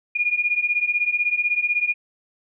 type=beating tone pair; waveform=sine; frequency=2423 / 2439 Hz; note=D#7 / D#7; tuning=-47 / -35 cents; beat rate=16 Hz; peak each=-23 / -21 dBFS; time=0.15-1.94 s; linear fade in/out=10 ms; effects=none